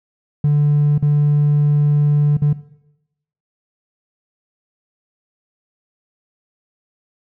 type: tone with dropouts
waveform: triangle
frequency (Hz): 146.83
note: D3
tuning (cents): 0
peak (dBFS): -8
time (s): 0.44-2.53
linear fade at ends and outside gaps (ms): 5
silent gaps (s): 0.98-1.024 / 2.37-2.419
effects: noise-tail reverb RT60 0.9 s tail -21 dB re dry + tanh soft clip ceiling -7 dBFS